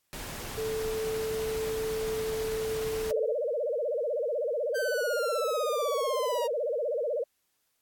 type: noise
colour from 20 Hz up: pink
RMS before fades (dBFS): -39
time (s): 0.13-3.11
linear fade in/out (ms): 0
type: tone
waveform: sine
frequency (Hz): 440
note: A4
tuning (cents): 0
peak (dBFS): -29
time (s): 0.57-3.34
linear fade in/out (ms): 20
type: tone with vibrato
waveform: sine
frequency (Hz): 530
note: C5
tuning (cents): +22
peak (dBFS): -27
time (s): 3.1-7.24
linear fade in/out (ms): 10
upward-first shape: sine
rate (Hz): 16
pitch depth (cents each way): 260
type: linear sweep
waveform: 45% pulse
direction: down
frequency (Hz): 1568 to 932.3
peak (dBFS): -32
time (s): 4.74-6.48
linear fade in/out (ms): 20
effects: white hiss -75 dBFS RMS until 7.81 s + AAC 64 kbps